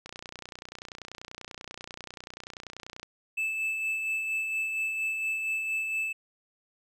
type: click train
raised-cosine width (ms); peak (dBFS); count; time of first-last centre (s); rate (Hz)
0.2; -23; 91; 0.06-3.03; 30.3
type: tone with tremolo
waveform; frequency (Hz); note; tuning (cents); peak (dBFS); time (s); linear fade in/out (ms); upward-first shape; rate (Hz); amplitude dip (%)
triangle; 2627; E7; -7; -25; 3.37-6.13; 10; sine; 4.3; 35
effects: none